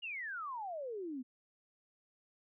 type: exponential sweep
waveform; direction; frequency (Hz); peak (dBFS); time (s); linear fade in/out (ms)
sine; down; 2914 to 242.4; -39; 0.02-1.23; 20
effects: none